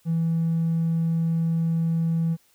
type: tone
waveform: triangle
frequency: 164.81 Hz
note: E3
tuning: in tune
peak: -17 dBFS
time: 0.05-2.37 s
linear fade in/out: 50 ms
effects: tanh soft clip ceiling -17 dBFS + white hiss -62 dBFS RMS until 2.54 s